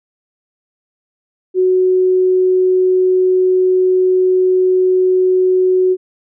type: tone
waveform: sine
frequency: 370 Hz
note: F#4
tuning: in tune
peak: -9 dBFS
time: 1.54-5.97 s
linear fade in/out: 50 ms
effects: none